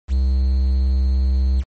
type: tone with quantisation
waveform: triangle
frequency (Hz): 65.5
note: C2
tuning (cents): +2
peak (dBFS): -12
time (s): 0.08-1.64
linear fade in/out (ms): 50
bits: 7
effects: MP3 32 kbps